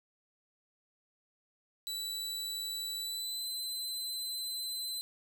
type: tone with pitch glide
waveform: sawtooth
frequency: 3951 to 4046 Hz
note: B7 to B7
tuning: 0 to +41 cents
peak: -33 dBFS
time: 1.87-5.01 s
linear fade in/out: 0 ms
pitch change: +41 cents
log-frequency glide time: 2.99-3.48 s
effects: none